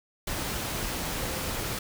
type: tone in noise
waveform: sine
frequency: 523.3 Hz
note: C5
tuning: in tune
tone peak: -41 dBFS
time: 1.16-1.49 s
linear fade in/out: 5 ms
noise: pink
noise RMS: -32 dBFS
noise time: 0.27-1.79 s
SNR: -12 dB
effects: none